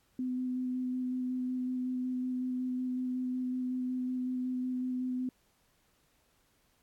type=tone with vibrato; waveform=sine; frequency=253.3 Hz; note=B3; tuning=44 cents sharp; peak=-31 dBFS; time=0.19-5.29 s; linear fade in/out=2 ms; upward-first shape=square; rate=5.4 Hz; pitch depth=9 cents each way; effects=pink hiss -71 dBFS RMS until 6.82 s + AAC 64 kbps